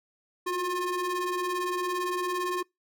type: ring-modulated tone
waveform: square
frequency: 353.6 Hz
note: F4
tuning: 22 cents sharp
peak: -25 dBFS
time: 0.46-2.63 s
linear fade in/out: 10 ms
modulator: 716 Hz
effects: noise-tail reverb RT60 0.2 s tail -26 dB re dry + MP3 96 kbps